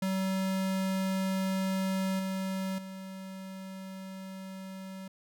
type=tone with level steps; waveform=square; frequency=190.4 Hz; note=F#3; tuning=50 cents sharp; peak=-29 / -32 / -41 dBFS; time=0.02-5.08 s; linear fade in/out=5 ms; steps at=2.19 / 2.78 s; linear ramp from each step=5 ms; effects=none